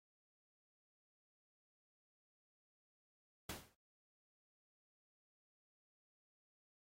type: noise with exponential decay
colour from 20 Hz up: pink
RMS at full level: -41 dBFS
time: 3.49-3.75 s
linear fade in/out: 5 ms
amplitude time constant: 56 ms
effects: high-pass 60 Hz 12 dB/octave + AAC 48 kbps